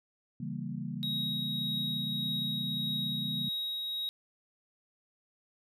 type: chord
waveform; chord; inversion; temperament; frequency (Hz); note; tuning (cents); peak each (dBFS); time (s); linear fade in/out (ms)
sine; C# diminished seventh; none; equal; 138.59 / 164.81 / 196 / 233.1; C#3 / E3 / G3 / Bb3; 0 / 0 / 0 / 0; -40; 0.4-3.49; 5
type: tone with tremolo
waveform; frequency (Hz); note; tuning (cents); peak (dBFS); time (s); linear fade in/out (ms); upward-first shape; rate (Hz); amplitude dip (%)
triangle; 3800; A#7; +33; -30; 1.03-4.09; 0; triangle; 1.7; 25
effects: none